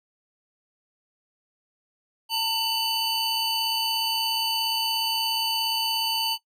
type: tone cluster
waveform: square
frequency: 905 / 2979 / 4562 Hz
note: A5 / F#7 / C#8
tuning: +48 / +11 / +49 cents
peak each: -29 dBFS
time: 2.29-6.38 s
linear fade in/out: 50 ms
effects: noise-tail reverb RT60 0.1 s tail -17 dB re dry